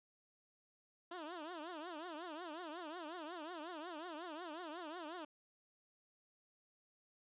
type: tone with vibrato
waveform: 15% pulse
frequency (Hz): 329.6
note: E4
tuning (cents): 0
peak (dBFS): -39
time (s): 1.11-5.25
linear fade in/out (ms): 5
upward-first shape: triangle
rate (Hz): 5.5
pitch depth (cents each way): 220
effects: resampled to 8000 Hz